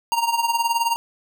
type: tone with tremolo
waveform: square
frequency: 931 Hz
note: A#5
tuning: 2 cents flat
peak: -16 dBFS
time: 0.12-0.96 s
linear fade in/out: 0 ms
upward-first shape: triangle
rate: 19 Hz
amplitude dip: 80%
effects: none